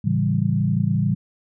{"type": "chord", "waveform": "sine", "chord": "A dominant seventh", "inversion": "none", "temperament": "equal", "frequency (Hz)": [110, 138.59, 164.81, 196], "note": ["A2", "C#3", "E3", "G3"], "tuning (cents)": [0, 0, 0, 0], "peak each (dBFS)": -23, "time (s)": [0.04, 1.15], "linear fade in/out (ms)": 10, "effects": []}